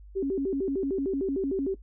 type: tone with vibrato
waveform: sine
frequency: 326 Hz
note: E4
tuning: 19 cents flat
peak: -25 dBFS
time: 0.15-1.75 s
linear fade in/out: 20 ms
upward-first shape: square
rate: 6.6 Hz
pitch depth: 290 cents each way
effects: noise-tail reverb RT60 0.1 s tail -17 dB re dry + added 50 Hz sine -45 dBFS peak until 1.82 s